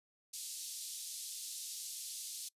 white band-pass noise, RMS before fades -45 dBFS, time 0.33-2.49 s, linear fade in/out 10 ms, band 3700 to 11000 Hz, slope 24 dB/octave, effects noise-tail reverb RT60 0.1 s tail -24 dB re dry + resampled to 32000 Hz

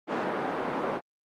pink band-pass noise, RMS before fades -30 dBFS, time 0.07-1.01 s, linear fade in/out 50 ms, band 270 to 1200 Hz, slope 12 dB/octave, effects high-pass 150 Hz 12 dB/octave + Opus 48 kbps

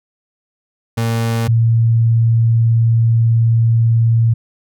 35% pulse / sine tone pair in turn, 114.8 / 114.8 Hz, A#2 / A#2, -26 / -26 cents, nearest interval unison, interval 0 cents, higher neither, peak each -13 / -9 dBFS, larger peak second, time 0.97-1.48 / 1.48-4.34 s, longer second, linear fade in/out 10 ms, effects none

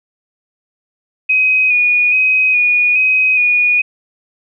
sine tone with vibrato, 2489 Hz, D#7, in tune, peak -9 dBFS, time 1.29-3.82 s, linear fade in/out 10 ms, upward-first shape square, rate 1.2 Hz, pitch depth 24 cents each way, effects none

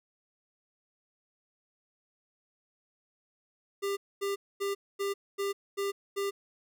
square tone bursts, 398.3 Hz, G4, 28 cents sharp, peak -30 dBFS, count 7, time 3.82-6.31 s, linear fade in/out 20 ms, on 150 ms, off 240 ms, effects none

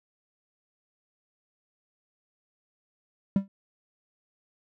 triangle tone with exponential decay, 196 Hz, G3, in tune, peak -14 dBFS, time 3.36-3.48 s, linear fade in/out 2 ms, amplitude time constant 24 ms, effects none

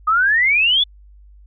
sine exponential sweep, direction up, 1228 to 3520 Hz, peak -12 dBFS, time 0.07-0.84 s, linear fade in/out 10 ms, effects added 50 Hz sine -42 dBFS peak until 1.46 s

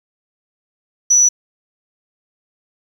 sine tone, 5920 Hz, F#8, in tune, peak -7 dBFS, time 1.1-1.29 s, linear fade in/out 10 ms, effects tanh soft clip ceiling -4 dBFS + 7-bit

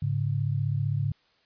sine tone pair together, 106.01 / 141.5 Hz, G#2 / C#3, +36 / +36 cents, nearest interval perfect fourth, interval 500 cents, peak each -27 dBFS, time 0.02-1.12 s, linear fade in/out 5 ms, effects white hiss -65 dBFS RMS until 1.45 s + resampled to 11025 Hz

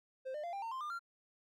triangle tone with pitch steps, 523.3 / 601.1 / 690.5 / 793.2 / 911.1 / 1046.6 / 1202.2 / 1381 Hz, C5 / D5 / F5 / G5 / A#5 / C6 / D6 / F6, 0 / +40 / -20 / +20 / -40 / 0 / +40 / -20 cents, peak -37 dBFS, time 0.25-0.994 s, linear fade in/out 20 ms, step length 93 ms, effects none

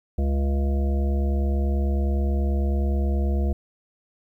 harmonic tone, 69.3 Hz, C#2, in tune, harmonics 1 / 3 / 5 / 7 / 9 / 10, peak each -20 / -30 / -34 / -37 / -39 / -40 dBFS, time 0.18-3.53 s, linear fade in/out 5 ms, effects 10-bit

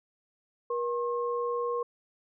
sine tone pair together, 478.4 / 1074 Hz, A#4 / C6, +45 / +45 cents, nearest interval octave + major second, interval 1400 cents, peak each -29 / -33 dBFS, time 0.7-1.83 s, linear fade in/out 5 ms, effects none

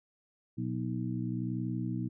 harmonic tone with a mistuned harmonic, 61.1 Hz, B1, 18 cents flat, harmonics 2 / 3 / 4 / 5, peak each -35 / -37 / -38 / -39 dBFS, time 0.57-2.09 s, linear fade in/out 20 ms, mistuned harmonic 5, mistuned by +60 cents, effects none

